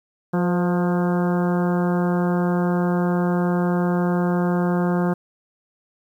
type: harmonic tone with a mistuned harmonic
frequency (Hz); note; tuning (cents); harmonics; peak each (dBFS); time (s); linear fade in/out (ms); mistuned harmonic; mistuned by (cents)
177.2; F3; +25; 1 / 2 / 3 / 4 / 5 / 6 / 7 / 8 / 9; -19 / -25 / -29 / -31 / -33 / -35 / -36 / -37 / -38; 0.33-5.14; 10; 3; -37
effects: 9-bit